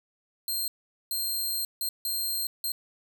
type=tone bursts at uneven times; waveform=10% pulse; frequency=4186 Hz; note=C8; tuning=in tune; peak=-21 dBFS; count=5; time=0.48-0.68 / 1.11-1.65 / 1.81-1.89 / 2.05-2.47 / 2.64-2.72 s; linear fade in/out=2 ms; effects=none